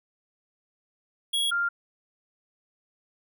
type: tone pair in turn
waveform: square / sine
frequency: 3322 / 1396.7 Hz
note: G#7 / F6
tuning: 0 / 0 cents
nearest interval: octave + minor third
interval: 1500 cents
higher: first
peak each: -24 / -23 dBFS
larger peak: second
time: 1.33-1.51 / 1.51-1.69 s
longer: neither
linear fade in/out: 10 ms
effects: none